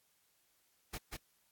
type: noise with echo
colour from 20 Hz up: pink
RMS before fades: -42 dBFS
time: 0.93-0.98 s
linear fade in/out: 10 ms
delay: 190 ms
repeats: 1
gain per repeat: -2 dB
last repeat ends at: 1.17 s
effects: white hiss -74 dBFS RMS until 1.51 s + AAC 64 kbps